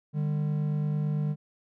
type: tone pair together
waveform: triangle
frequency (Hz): 150 / 199.02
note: D3 / G3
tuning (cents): +37 / +26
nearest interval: perfect fourth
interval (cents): 489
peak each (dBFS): -24 / -32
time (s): 0.13-1.36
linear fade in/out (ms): 50
effects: none